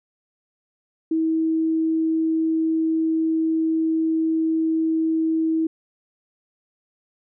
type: tone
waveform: sine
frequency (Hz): 321.7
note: E4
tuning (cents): -42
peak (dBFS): -18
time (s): 1.11-5.67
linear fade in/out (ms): 5
effects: none